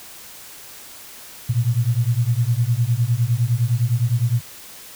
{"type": "beating tone pair", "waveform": "sine", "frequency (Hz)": [114.1, 123.9], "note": ["A#2", "B2"], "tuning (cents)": [-37, 6], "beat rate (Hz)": 9.8, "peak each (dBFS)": -19, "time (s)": [1.49, 4.41], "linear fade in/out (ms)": 10, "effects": ["white hiss -40 dBFS RMS until 4.95 s"]}